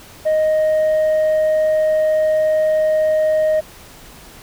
sine tone, 622.3 Hz, D#5, in tune, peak -10 dBFS, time 0.25-3.61 s, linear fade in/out 20 ms, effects tanh soft clip ceiling -12 dBFS + pink hiss -41 dBFS RMS until 4.42 s

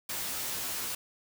white noise with comb filter, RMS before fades -35 dBFS, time 0.09-0.95 s, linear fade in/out 5 ms, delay 15 ms, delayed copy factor +0.9, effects none

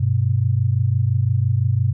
sine tone pair together, 99 / 124.89 Hz, G2 / B2, +18 / +20 cents, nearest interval major third, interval 402 cents, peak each -18 / -18 dBFS, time 0-1.93 s, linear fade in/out 10 ms, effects none

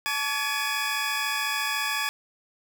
25% pulse tone cluster, 871 / 1140 / 1688 / 2479 Hz, A5 / C#6 / G#6 / D#7, -18 / +48 / +28 / -7 cents, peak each -30 / -28 / -26 / -27 dBFS, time 0.06-2.09 s, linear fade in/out 0 ms, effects none

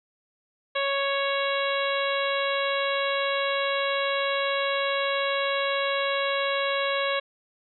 harmonic tone, 554.4 Hz, C#5, in tune, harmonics 1 / 2 / 3 / 4 / 5 / 6 / 7, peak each -27 / -30 / -32 / -33 / -34 / -35 / -35 dBFS, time 0.75-7.2 s, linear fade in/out 10 ms, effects none

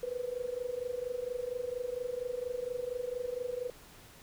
sine tone with amplitude modulation, 493.9 Hz, B4, in tune, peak -30 dBFS, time 0.03-3.7 s, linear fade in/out 2 ms, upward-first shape sine, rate 24.3 Hz, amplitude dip 85%, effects pink hiss -55 dBFS RMS until 4.22 s

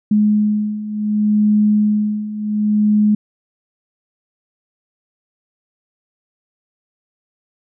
sine beating tone pair, 210 / 210.68 Hz, G#3 / G#3, +19 / +25 cents, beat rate 0.68 Hz, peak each -18 / -14 dBFS, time 0.11-3.15 s, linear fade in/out 5 ms, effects none

